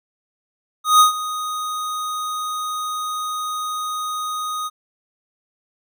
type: tone with ADSR envelope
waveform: square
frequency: 1244.5 Hz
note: D#6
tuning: in tune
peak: -8 dBFS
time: 0.84-4.7 s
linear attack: 160 ms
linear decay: 120 ms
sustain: -16 dB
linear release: 34 ms
effects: none